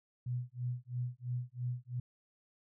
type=tone with tremolo; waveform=sine; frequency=123.47 Hz; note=B2; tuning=in tune; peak=-32 dBFS; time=0.26-2 s; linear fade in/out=5 ms; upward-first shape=sine; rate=3 Hz; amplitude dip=100%; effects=none